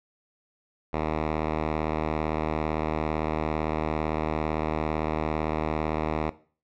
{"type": "tone", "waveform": "5% pulse", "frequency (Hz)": 77.78, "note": "D#2", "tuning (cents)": 0, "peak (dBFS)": -14, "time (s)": [0.93, 6.3], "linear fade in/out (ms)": 5, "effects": ["noise-tail reverb RT60 0.4 s tail -17 dB re dry", "low-pass 2000 Hz 12 dB/octave"]}